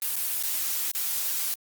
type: noise with dropouts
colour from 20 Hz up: blue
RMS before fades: -28 dBFS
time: 0.02-1.54 s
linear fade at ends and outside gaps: 1 ms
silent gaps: 0.157-0.164 / 0.427-0.435 / 0.915-0.949 s
effects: Opus 32 kbps